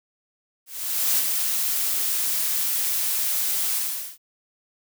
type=noise with ADSR envelope; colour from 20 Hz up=blue; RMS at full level=-20 dBFS; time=0.66-4.18 s; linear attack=520 ms; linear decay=29 ms; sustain=-4 dB; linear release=430 ms; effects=none